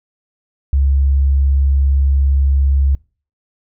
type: tone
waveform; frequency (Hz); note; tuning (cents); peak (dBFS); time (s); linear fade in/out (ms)
sine; 68.7; C#2; -15; -10; 0.73-2.95; 0
effects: noise-tail reverb RT60 0.4 s tail -25 dB re dry